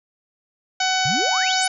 harmonic tone, 750 Hz, F#5, 23 cents sharp, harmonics 1 / 2 / 3 / 4 / 5 / 6 / 7 / 8 / 9, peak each -22 / -25 / -27 / -28 / -29 / -30 / -30 / -31 / -32 dBFS, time 0.8-1.68 s, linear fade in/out 5 ms
sine exponential sweep, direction up, 117.4 to 10840 Hz, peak -25 dBFS, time 1.05-1.67 s, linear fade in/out 5 ms
effects none

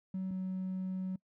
triangle tone pair in turn, 188.2 / 186.9 Hz, F#3 / F#3, +30 / +18 cents, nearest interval unison, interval 12 cents, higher first, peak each -31 / -31 dBFS, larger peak neither, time 0.14-0.31 / 0.31-1.16 s, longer second, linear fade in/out 5 ms, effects noise-tail reverb RT60 0.1 s tail -26 dB re dry + tanh soft clip ceiling -30 dBFS

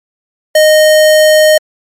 square tone, 618 Hz, D#5, 12 cents flat, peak -4 dBFS, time 0.55-1.58 s, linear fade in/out 5 ms, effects MP3 64 kbps

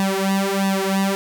sawtooth tone with flanger, 194.5 Hz, G3, 13 cents flat, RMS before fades -20 dBFS, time 0-1.15 s, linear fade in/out 0 ms, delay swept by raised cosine 1.1 to 4.1 ms, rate 1.5 Hz, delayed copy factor +1, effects none

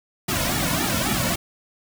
pink noise with flanger, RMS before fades -23 dBFS, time 0.28-1.36 s, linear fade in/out 10 ms, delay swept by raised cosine 1.9 to 2.54 ms, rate 3.6 Hz, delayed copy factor -1, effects none

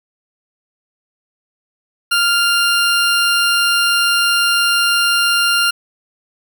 20% pulse tone, 1396.9 Hz, F6, in tune, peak -7 dBFS, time 2.11-5.71 s, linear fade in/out 10 ms, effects 8-bit

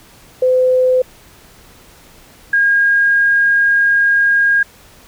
sine tone pair in turn, 510 / 1625.2 Hz, C5 / G#6, -44 / -38 cents, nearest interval octave + minor sixth, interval 2006 cents, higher second, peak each -9 dBFS, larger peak neither, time 0.42-1.02 / 2.53-4.63 s, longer second, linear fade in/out 5 ms, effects pink hiss -44 dBFS RMS until 5.07 s

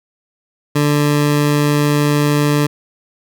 20% pulse tone, 146.83 Hz, D3, in tune, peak -7 dBFS, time 0.75-2.67 s, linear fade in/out 10 ms, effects none

